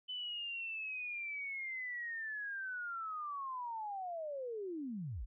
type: linear sweep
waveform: sine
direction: down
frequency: 3026 to 33.6 Hz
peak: -39 dBFS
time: 0.08-5.26 s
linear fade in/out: 20 ms
effects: none